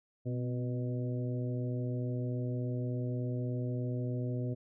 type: harmonic tone with a mistuned harmonic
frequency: 123.2 Hz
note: B2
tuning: 4 cents flat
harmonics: 1 / 2 / 3 / 4 / 5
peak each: -33 / -39 / -43 / -45 / -47 dBFS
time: 0.25-4.55 s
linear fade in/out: 20 ms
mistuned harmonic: 2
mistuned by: +47 cents
effects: none